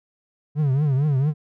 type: tone with vibrato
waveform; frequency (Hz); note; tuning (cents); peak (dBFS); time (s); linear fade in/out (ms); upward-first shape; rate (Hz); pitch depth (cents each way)
triangle; 141.2; C#3; +32; -15; 0.55-1.34; 50; triangle; 4.4; 180
effects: none